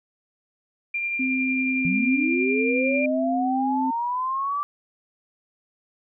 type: tone with tremolo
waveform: sine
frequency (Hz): 2386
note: D7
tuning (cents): +27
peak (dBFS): -23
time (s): 0.94-3.06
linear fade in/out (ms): 5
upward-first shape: sine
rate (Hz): 11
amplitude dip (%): 25
type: tone with pitch glide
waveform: sine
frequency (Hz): 260 to 261.7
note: C4 to C4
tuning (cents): -11 to 0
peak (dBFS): -23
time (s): 1.19-3.91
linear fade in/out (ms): 10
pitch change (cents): +11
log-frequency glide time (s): 2.61-3.72
type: linear sweep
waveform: sine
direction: up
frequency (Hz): 164.81 to 1171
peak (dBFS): -23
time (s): 1.85-4.63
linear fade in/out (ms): 0
effects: none